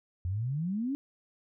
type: exponential sweep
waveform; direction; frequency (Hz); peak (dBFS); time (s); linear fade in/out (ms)
sine; up; 85.5 to 290; -29; 0.25-0.95; 0
effects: none